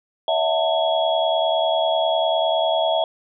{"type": "tone cluster", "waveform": "sine", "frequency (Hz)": [573, 652, 722, 893, 3330], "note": ["D5", "E5", "F#5", "A5", "G#7"], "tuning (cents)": [-43, -19, -43, 25, 4], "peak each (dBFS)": [-28, -19, -26, -26, -26], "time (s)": [0.28, 3.04], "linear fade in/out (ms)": 2, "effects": []}